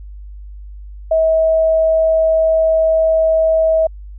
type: tone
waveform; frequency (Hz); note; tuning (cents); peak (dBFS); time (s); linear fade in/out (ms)
sine; 643; E5; -43; -10; 1.11-3.87; 5
effects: added 50 Hz sine -30 dBFS peak until 4.18 s